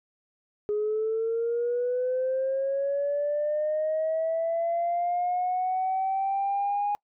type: linear sweep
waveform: sine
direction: up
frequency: 415.3 to 825 Hz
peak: -23 dBFS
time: 0.69-6.95 s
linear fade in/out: 0 ms
effects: noise-tail reverb RT60 0.1 s tail -26 dB re dry + tanh soft clip ceiling -20 dBFS